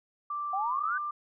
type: tone with pitch glide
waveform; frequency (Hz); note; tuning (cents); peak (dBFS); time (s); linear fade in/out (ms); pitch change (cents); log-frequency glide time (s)
sine; 1174.7 to 1187; D6 to D6; 0 to +18; -31; 0.3-1.11; 5; +18; 0.61-0.79
type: exponential sweep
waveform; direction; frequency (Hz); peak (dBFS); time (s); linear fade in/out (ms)
sine; up; 740 to 1561; -29; 0.53-0.98; 5
effects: none